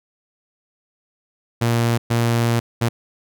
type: tone bursts at uneven times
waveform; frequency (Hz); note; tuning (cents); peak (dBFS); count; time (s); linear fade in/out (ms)
sawtooth; 117.2; A#2; +10; -12; 3; 1.61-1.98 / 2.1-2.6 / 2.81-2.89; 10
effects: none